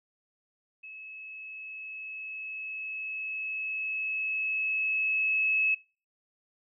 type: tone with level ramp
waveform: sine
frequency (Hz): 2586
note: E7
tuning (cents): -34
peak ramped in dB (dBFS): -42 to -22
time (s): 0.83-5.75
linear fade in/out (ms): 10
effects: noise-tail reverb RT60 0.4 s tail -25 dB re dry